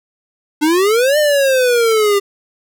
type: exponential two-way sweep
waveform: square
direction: up then down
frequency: 293.7 to 610 to 395.5 Hz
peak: -11 dBFS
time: 0.61-2.2 s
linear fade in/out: 20 ms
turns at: 1.18 s
effects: none